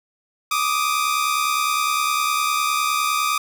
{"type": "tone pair together", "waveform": "sawtooth", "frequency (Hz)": [1174.7, 1244.5], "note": ["D6", "D#6"], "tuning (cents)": [0, 0], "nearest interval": "minor second", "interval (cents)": 100, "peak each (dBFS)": -18, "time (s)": [0.51, 3.38], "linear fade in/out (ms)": 5, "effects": ["8-bit"]}